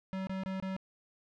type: tone bursts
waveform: square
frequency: 190.1 Hz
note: F#3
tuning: 47 cents sharp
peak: -35 dBFS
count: 4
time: 0.13-0.765 s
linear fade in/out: 0 ms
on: 140 ms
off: 25 ms
effects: low-pass 3000 Hz 12 dB/octave